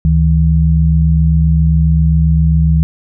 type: tone pair together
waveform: sine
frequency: 72 / 159.46 Hz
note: D2 / D#3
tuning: -34 / +43 cents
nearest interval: octave + major second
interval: 1377 cents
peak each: -10 dBFS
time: 0.05-2.83 s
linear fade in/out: 0 ms
effects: none